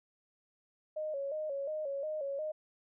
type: tone with vibrato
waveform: sine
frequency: 585 Hz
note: D5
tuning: 7 cents flat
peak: -34 dBFS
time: 0.96-2.52 s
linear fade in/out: 10 ms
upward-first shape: square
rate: 2.8 Hz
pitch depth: 92 cents each way
effects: none